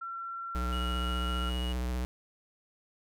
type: tone with pitch glide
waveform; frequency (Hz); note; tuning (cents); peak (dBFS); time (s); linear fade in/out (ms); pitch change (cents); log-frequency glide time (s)
sine; 1357 to 1369.6; E6 to F6; +50 to -34; -36; 0.01-1.5; 10; +16; 0.18-1.17
type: tone with vibrato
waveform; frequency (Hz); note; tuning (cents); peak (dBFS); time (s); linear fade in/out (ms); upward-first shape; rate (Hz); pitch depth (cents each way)
square; 61.7; B1; -1; -31; 0.55-2.05; 0; sine; 15; 43
type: tone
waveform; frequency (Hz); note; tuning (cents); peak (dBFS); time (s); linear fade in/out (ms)
triangle; 2902; F#7; -34; -38; 0.72-1.73; 10
effects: none